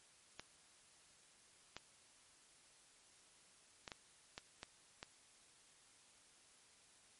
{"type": "clicks", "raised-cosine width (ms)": 0.2, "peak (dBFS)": -29, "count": 7, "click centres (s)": [0.396, 1.766, 3.878, 3.918, 4.379, 4.631, 5.029], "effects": ["white hiss -67 dBFS RMS until 7.19 s", "MP3 48 kbps"]}